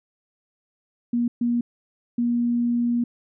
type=tone bursts at uneven times; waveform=sine; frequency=238.6 Hz; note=A#3; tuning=41 cents sharp; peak=-19 dBFS; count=3; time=1.13-1.28 / 1.41-1.61 / 2.18-3.04 s; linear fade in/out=5 ms; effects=none